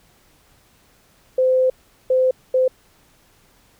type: tone bursts at uneven times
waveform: sine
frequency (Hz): 515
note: C5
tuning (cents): -28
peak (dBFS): -13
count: 3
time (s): 1.38-1.7 / 2.1-2.31 / 2.54-2.68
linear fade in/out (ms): 5
effects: pink hiss -56 dBFS RMS until 3.79 s